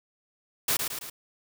white noise with echo, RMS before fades -25 dBFS, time 0.68-0.77 s, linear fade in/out 5 ms, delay 110 ms, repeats 3, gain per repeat -5 dB, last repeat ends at 1.1 s, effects none

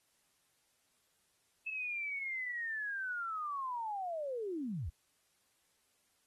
sine linear sweep, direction down, 2625 to 58.2 Hz, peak -36 dBFS, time 1.66-4.9 s, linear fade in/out 10 ms, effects white hiss -75 dBFS RMS until 6.26 s + AAC 32 kbps

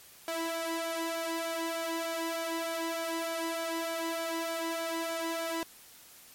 sawtooth tone with flanger, 330 Hz, E4, 2 cents sharp, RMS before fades -34 dBFS, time 0.28-5.63 s, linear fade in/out 0 ms, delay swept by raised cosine 1.3 to 2.04 ms, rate 3.3 Hz, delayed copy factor +0.8, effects white hiss -54 dBFS RMS until 6.34 s + MP3 64 kbps

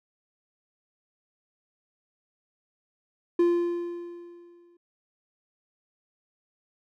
triangle tone with exponential decay, 346.2 Hz, F4, 15 cents flat, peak -15 dBFS, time 3.39-4.77 s, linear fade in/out 5 ms, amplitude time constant 300 ms, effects none

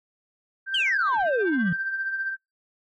sine tone with tremolo, 1568 Hz, G6, in tune, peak -23 dBFS, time 0.66-2.37 s, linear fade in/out 50 ms, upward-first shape triangle, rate 15 Hz, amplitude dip 55%
sine exponential sweep, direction down, 3244 to 161.6 Hz, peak -20 dBFS, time 0.74-1.73 s, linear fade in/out 5 ms
effects noise-tail reverb RT60 0.2 s tail -26 dB re dry + tanh soft clip ceiling -16 dBFS

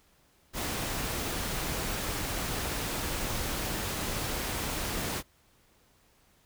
pink noise, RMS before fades -33 dBFS, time 0.53-5.23 s, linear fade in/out 50 ms, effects pink hiss -65 dBFS RMS until 6.45 s

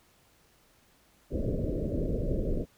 pink low-pass noise, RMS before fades -30 dBFS, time 1.3-2.66 s, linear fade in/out 50 ms, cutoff 610 Hz, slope 96 dB/octave, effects pink hiss -64 dBFS RMS until 2.77 s

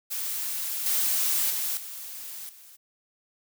blue noise with level steps, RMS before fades -31 / -25 / -29 / -39 / -50 dBFS, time 0.1-2.77 s, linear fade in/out 20 ms, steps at 0.86 / 1.5 / 1.77 / 2.49 s, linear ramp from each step 2 ms, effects none

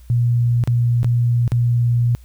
sine tone with dropouts, 119.7 Hz, A#2, 46 cents sharp, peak -13 dBFS, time 0.1-2.15 s, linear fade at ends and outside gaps 0 ms, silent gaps 0.638-0.675 / 1.031-1.045 / 1.478-1.519 s, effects added 60 Hz sine -40 dBFS peak until 2.24 s + white hiss -56 dBFS RMS until 2.24 s

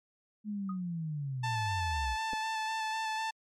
sine linear sweep, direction down, 214.3 to 56.9 Hz, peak -33 dBFS, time 0.44-2.17 s, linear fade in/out 50 ms
sine tone with exponential decay, 1244.5 Hz, D#6, in tune, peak -37 dBFS, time 0.69-0.81 s, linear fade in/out 5 ms, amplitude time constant 24 ms
sawtooth tone with vibrato, 880 Hz, A5, in tune, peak -28 dBFS, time 1.43-3.31 s, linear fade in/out 10 ms, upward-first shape square, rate 4 Hz, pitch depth 13 cents each way
clicks, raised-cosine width 2 ms, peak -30 dBFS, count 2, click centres 2.332 / 2.336 s
effects low-pass 6000 Hz 12 dB/octave + MP3 96 kbps

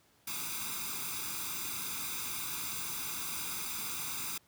white noise with comb filter, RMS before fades -38 dBFS, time 0.27-4.38 s, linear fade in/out 5 ms, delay 0.82 ms, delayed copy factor +0.85, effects pink hiss -67 dBFS RMS until 4.47 s + high-pass 80 Hz 12 dB/octave

